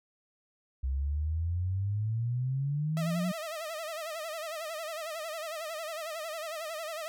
sine exponential sweep, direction up, 64.4 to 185 Hz, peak -28 dBFS, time 0.83-3.32 s, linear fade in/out 10 ms
sawtooth tone with vibrato, 638 Hz, D#5, 43 cents sharp, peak -32 dBFS, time 2.97-7.08 s, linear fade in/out 0 ms, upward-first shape sine, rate 11 Hz, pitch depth 97 cents each way
effects none

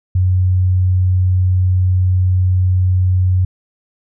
sine tone, 92 Hz, F#2, 9 cents flat, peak -10 dBFS, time 0.15-3.45 s, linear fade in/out 5 ms, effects none

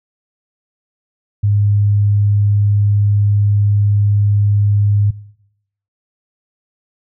sine tone, 102.6 Hz, G#2, 21 cents flat, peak -10 dBFS, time 1.43-5.11 s, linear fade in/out 10 ms, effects noise-tail reverb RT60 0.8 s tail -21 dB re dry

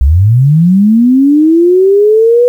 sine linear sweep, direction up, 60.6 to 493.9 Hz, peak -3 dBFS, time 0.01-2.48 s, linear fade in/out 0 ms, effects 7-bit

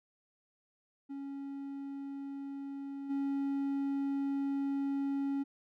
triangle tone with level steps, 277.2 Hz, C#4, in tune, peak -37 / -29 dBFS, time 1.09-5.44 s, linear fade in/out 20 ms, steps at 3.09 s, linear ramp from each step 20 ms, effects none

